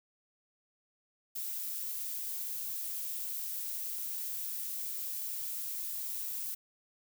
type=noise; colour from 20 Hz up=violet; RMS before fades=-38 dBFS; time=1.35-6.55 s; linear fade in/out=10 ms; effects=none